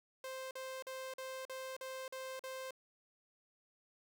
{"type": "tone bursts", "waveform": "sawtooth", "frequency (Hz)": 523.3, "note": "C5", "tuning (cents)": 0, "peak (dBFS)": -39, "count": 8, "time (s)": [0.24, 2.708], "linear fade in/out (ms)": 2, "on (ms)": 270, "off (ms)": 44, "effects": []}